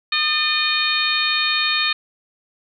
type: harmonic tone with a mistuned harmonic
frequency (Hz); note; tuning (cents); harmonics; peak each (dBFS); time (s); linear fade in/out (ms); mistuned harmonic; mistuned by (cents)
613; D#5; -26; 2 / 3 / 4 / 5 / 6 / 7; -26 / -25 / -22 / -28 / -23 / -24; 0.12-1.93; 5; 3; -43
effects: none